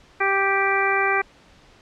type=harmonic tone; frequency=392 Hz; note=G4; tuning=in tune; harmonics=1 / 2 / 3 / 4 / 5 / 6; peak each=-25 / -25 / -25 / -25 / -25 / -25 dBFS; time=0.2-1.22 s; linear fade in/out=10 ms; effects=pink hiss -52 dBFS RMS until 1.81 s + low-pass 5000 Hz 12 dB/octave

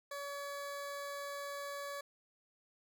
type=tone; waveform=20% pulse; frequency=567 Hz; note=C#5; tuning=39 cents sharp; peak=-36 dBFS; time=0.11-2.01 s; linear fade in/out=5 ms; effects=none

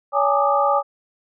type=tone cluster; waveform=sine; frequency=566 / 820 / 880 / 1183 / 1242 Hz; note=C#5 / G#5 / A5 / D6 / D#6; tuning=+36 / -22 / 0 / +12 / -3 cents; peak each=-20 / -20 / -26 / -21 / -24 dBFS; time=0.12-0.83 s; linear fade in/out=50 ms; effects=none

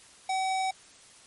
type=tone; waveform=square; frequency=760 Hz; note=F#5; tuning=46 cents sharp; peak=-27 dBFS; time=0.29-0.71 s; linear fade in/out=5 ms; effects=white hiss -54 dBFS RMS until 1.26 s + MP3 48 kbps

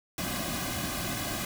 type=noise with comb filter; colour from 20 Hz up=pink; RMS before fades=-33 dBFS; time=0.18-1.45 s; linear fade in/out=2 ms; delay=2.2 ms; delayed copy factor=-0.95; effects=none

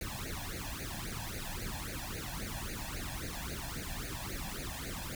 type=noise with flanger; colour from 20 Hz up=pink; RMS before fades=-40 dBFS; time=0.01-5.15 s; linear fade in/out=2 ms; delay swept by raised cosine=0.45 to 1.21 ms; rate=3.7 Hz; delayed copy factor=+1; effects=none

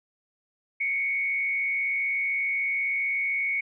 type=tone with frequency modulation; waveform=sine; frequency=2216 Hz; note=C#7; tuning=1 cent flat; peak=-24 dBFS; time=0.8-3.61 s; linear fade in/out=10 ms; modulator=115 Hz; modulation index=0.49; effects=none

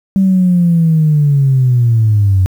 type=linear sweep; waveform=sine; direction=down; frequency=194.8 to 91.4 Hz; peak=-6 dBFS; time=0.16-2.46 s; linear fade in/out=0 ms; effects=tanh soft clip ceiling -2 dBFS + 7-bit

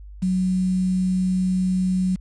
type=tone with quantisation; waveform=sine; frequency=185 Hz; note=F#3; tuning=in tune; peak=-18 dBFS; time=0.22-2.16 s; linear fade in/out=10 ms; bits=7; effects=added 50 Hz sine -37 dBFS peak until 2.2 s + resampled to 22050 Hz

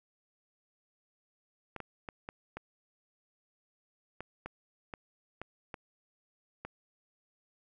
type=clicks; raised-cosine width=0.5 ms; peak=-25 dBFS; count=11; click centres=1.763 / 1.803 / 2.088 / 2.289 / 2.57 / 4.206 / 4.46 / 4.938 / 5.416 / 5.742 / 6.65 s; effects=none

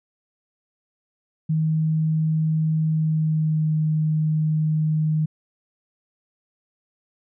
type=tone with pitch glide; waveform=sine; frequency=157.7 to 155.44 Hz; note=D#3 to D#3; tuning=+24 to -1 cents; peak=-18 dBFS; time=1.49-5.26 s; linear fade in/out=10 ms; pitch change=-25 cents; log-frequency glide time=2.87-3.73 s; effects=none

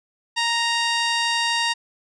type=tone with low-pass filter; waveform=15% pulse; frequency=932 Hz; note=A#5; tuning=1 cent flat; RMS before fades=-22 dBFS; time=0.36-1.74 s; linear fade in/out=20 ms; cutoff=6100 Hz; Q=4; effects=none

